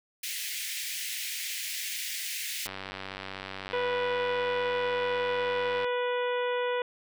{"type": "high-pass noise", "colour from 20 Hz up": "pink", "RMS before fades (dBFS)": -35, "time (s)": [0.23, 2.67], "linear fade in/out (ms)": 5, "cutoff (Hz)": 1900, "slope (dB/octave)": 48}
{"type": "click train", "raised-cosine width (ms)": 0.3, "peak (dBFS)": -21, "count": 307, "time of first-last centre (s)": [2.66, 5.844], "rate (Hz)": 96.1}
{"type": "harmonic tone", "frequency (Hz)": 491.5, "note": "B4", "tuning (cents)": -8, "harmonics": [1, 2, 3, 4, 5, 6, 7], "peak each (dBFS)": [-28, -34, -38, -40, -42, -44, -45], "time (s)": [3.73, 6.82], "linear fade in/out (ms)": 2}
{"effects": []}